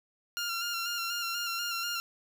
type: tone with vibrato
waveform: 15% pulse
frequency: 1388 Hz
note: F6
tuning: 11 cents flat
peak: -25 dBFS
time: 0.37-2 s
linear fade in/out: 0 ms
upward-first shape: square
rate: 4.1 Hz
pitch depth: 26 cents each way
effects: none